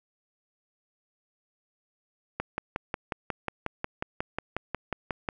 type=click train; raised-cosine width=0.5 ms; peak=-14 dBFS; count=17; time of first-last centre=2.4-5.288 s; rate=5.54 Hz; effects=none